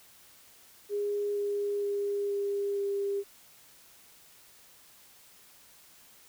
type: tone with pitch steps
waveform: sine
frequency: 410 / 407.4 / 404.8 / 402.3 / 399.7 Hz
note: G#4 / G#4 / G#4 / G4 / G4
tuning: -22 / -33 / -44 / +45 / +34 cents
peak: -28 dBFS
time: 0.89-3.24 s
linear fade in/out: 50 ms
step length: 470 ms
effects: white hiss -57 dBFS RMS until 6.28 s